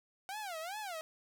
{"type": "tone with vibrato", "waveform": "sawtooth", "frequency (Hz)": 740, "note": "F#5", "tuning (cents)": 0, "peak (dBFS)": -36, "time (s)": [0.29, 1.01], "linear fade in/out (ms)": 0, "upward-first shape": "sine", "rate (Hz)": 2.5, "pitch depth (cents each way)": 270, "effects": []}